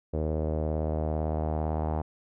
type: tone with low-pass filter sweep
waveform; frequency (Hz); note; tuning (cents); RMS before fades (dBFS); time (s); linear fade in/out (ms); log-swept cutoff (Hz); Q
sawtooth; 77.78; D#2; 0; -29; 0.13-2.02; 10; 510 to 810; 3.1
effects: none